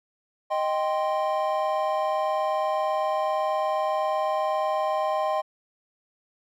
triangle chord, C minor, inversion first, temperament equal, 622.3 / 784 / 1046.5 Hz, Eb5 / G5 / C6, 0 / 0 / 0 cents, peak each -24 / -26 / -27 dBFS, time 0.5-5.42 s, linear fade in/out 20 ms, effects none

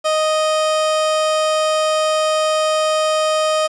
30% pulse tone, 622.3 Hz, D#5, in tune, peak -12 dBFS, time 0.04-3.68 s, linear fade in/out 20 ms, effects resampled to 22050 Hz + 7-bit

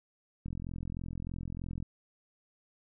click train, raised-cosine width 5 ms, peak -27 dBFS, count 60, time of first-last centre 0.46-1.826 s, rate 43.2 Hz, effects none

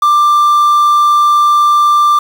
triangle tone with quantisation, 1184 Hz, D6, 14 cents sharp, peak -4 dBFS, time 0.02-2.19 s, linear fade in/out 5 ms, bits 5, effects none

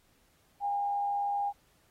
sine tone with frequency modulation, 810 Hz, G#5, 43 cents flat, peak -28 dBFS, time 0.6-1.53 s, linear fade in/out 50 ms, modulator 87 Hz, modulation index 0.26, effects pink hiss -68 dBFS RMS until 1.9 s + AAC 48 kbps

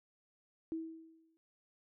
sine tone with exponential decay, 324.2 Hz, E4, 29 cents flat, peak -34 dBFS, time 0.72-1.37 s, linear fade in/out 0 ms, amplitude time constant 140 ms, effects none

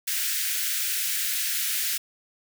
white high-pass noise, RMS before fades -27 dBFS, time 0.07-1.98 s, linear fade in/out 10 ms, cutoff 1500 Hz, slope 48 dB/octave, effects none

